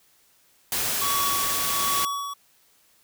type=noise; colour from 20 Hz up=white; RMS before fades=-26 dBFS; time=0.72-2.05 s; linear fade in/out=2 ms
type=tone with tremolo; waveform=square; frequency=1129 Hz; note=C#6; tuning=31 cents sharp; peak=-25 dBFS; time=1.01-2.34 s; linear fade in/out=10 ms; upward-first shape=sine; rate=1.3 Hz; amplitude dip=55%
effects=white hiss -61 dBFS RMS until 3.03 s